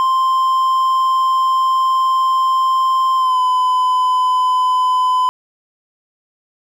triangle tone with pitch glide, 1046.5 to 1011.4 Hz, C6 to B5, 0 to +41 cents, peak -10 dBFS, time 0-5.29 s, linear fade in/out 0 ms, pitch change -59 cents, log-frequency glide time 3.16-3.4 s, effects none

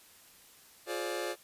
sawtooth chord, D half-diminished seventh, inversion first, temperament just, 352.4 / 422.9 / 528.6 / 587.3 Hz, F4 / Ab4 / C5 / D5, +16 / +31 / +18 / 0 cents, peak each -34 / -36 / -35 / -36 dBFS, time 0.86-1.36 s, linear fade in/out 50 ms, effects white hiss -58 dBFS RMS until 1.43 s + resampled to 32000 Hz

